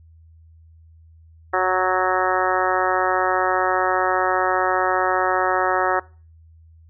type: harmonic tone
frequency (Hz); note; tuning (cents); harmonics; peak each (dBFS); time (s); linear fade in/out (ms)
185; F#3; 0; 2 / 3 / 4 / 5 / 6 / 7 / 8 / 9 / 10; -25 / -25 / -23 / -27 / -26 / -24 / -31 / -28 / -29; 1.53-6; 10
effects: noise-tail reverb RT60 0.4 s tail -23 dB re dry + added 81 Hz sine -46 dBFS peak until 6.89 s